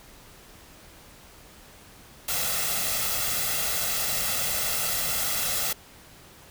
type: noise with comb filter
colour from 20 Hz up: white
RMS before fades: -27 dBFS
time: 2.28-5.73 s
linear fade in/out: 5 ms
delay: 1.5 ms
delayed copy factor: +0.65
effects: pink hiss -50 dBFS RMS until 6.5 s